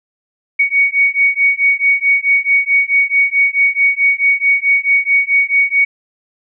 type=beating tone pair; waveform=sine; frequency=2235 / 2239.6 Hz; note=C#7 / C#7; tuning=+14 / +17 cents; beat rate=4.6 Hz; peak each=-13 dBFS; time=0.59-5.85 s; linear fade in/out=10 ms; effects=none